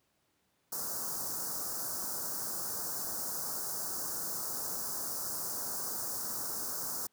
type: band-stop noise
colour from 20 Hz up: white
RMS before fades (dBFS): -37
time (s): 0.72-7.07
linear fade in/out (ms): 5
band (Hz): 1500 to 4900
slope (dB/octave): 48
effects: pink hiss -75 dBFS RMS until 7.12 s + high-pass 100 Hz 12 dB/octave